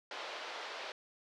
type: band-pass noise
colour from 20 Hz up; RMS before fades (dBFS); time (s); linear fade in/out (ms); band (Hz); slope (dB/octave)
pink; -44; 0.11-0.92; 2; 470 to 4600; 24
effects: none